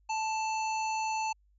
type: harmonic tone with a mistuned harmonic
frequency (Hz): 876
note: A5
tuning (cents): -8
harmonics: 1 / 3 / 5 / 7 / 8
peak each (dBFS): -30 / -38 / -45 / -45 / -48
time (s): 0.09-1.33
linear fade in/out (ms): 10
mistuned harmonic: 3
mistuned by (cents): +17
effects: added 50 Hz sine -63 dBFS peak until 1.58 s